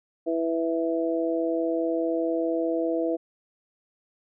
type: harmonic tone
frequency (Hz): 164.81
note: E3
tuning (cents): 0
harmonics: 2 / 3 / 4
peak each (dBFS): -26 / -28 / -29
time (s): 0.26-3.17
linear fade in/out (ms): 20
effects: none